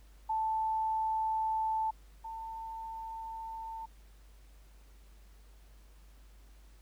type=tone pair in turn; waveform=sine; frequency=880 / 896.4 Hz; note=A5 / A5; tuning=0 / +32 cents; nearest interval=unison; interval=32 cents; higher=second; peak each=-29 / -39 dBFS; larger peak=first; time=0.29-1.91 / 2.24-3.86 s; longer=neither; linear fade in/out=10 ms; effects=added 50 Hz sine -54 dBFS peak until 6.81 s + pink hiss -66 dBFS RMS until 6.81 s